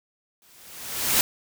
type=noise with exponential growth; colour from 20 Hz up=white; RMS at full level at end=-18 dBFS; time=0.42-1.21 s; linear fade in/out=0 ms; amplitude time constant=170 ms; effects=none